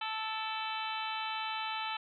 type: harmonic tone with a mistuned harmonic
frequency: 439.2 Hz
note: A4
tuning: 3 cents flat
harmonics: 2 / 3 / 4 / 5 / 6 / 7 / 8 / 9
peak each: -38 / -41 / -46 / -47 / -42 / -43 / -48 / -46 dBFS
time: 0.01-1.97 s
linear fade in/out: 5 ms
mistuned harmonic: 5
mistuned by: +55 cents
effects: none